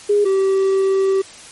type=tone pair in turn; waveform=sine / triangle; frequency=411.1 / 386.4 Hz; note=G#4 / G4; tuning=-18 / -25 cents; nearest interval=minor second; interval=107 cents; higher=first; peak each=-11 dBFS; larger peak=neither; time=0.09-0.25 / 0.25-1.22 s; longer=second; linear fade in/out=10 ms; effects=white hiss -39 dBFS RMS until 1.51 s + MP3 48 kbps